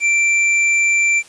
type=tone with hard clipping; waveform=triangle; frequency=2349 Hz; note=D7; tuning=in tune; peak=-14 dBFS; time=0-1.23 s; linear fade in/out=50 ms; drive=13 dB; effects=white hiss -44 dBFS RMS until 1.28 s + resampled to 22050 Hz